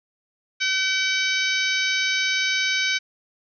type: harmonic tone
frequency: 763 Hz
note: G5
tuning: 47 cents flat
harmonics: 2 / 3 / 4 / 5 / 6 / 7 / 8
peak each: -26 / -24 / -29 / -28 / -32 / -32 / -33 dBFS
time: 0.6-2.99 s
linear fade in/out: 20 ms
effects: none